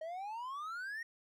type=exponential sweep; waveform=triangle; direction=up; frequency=622.3 to 1890 Hz; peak=-38 dBFS; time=0.01-1.03 s; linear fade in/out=5 ms; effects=none